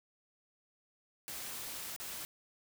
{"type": "noise with dropouts", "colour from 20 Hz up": "white", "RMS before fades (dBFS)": -43, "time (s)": [1.28, 2.25], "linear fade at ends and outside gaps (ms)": 0, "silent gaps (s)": [1.963, 2], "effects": []}